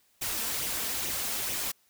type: noise with flanger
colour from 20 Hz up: white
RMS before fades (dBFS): -32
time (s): 0.21-1.72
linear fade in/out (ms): 10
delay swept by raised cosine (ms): 0.32 to 4.52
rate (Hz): 2.3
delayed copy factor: +0.5
effects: white hiss -67 dBFS RMS until 1.89 s